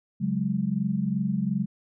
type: chord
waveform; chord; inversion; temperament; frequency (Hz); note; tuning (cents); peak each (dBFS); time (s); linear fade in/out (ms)
sine; C# suspended fourth; none; equal; 138.59 / 185 / 207.7; C#3 / F#3 / G#3; 0 / 0 / 0; -31 / -27 / -27; 0.2-1.66; 20
effects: none